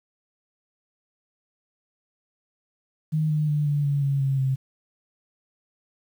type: tone with pitch steps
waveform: sine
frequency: 155.56 / 152.09 / 148.71 / 145.39 / 142.16 / 138.99 / 135.89 / 132.87 Hz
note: D#3 / D#3 / D3 / D3 / C#3 / C#3 / C#3 / C3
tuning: 0 / -39 / +22 / -17 / +44 / +5 / -34 / +27 cents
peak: -20 dBFS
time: 3.12-4.56 s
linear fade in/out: 20 ms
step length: 180 ms
effects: 9-bit